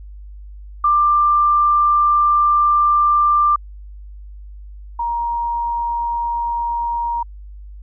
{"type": "tone pair in turn", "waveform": "sine", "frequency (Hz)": [1186, 941.3], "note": ["D6", "A#5"], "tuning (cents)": [17, 17], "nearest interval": "major third", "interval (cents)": 400, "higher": "first", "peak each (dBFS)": [-11, -18], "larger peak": "first", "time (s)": [[0.84, 3.56], [4.99, 7.23]], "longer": "first", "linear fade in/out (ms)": 5, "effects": ["added 50 Hz sine -33 dBFS peak until 7.82 s"]}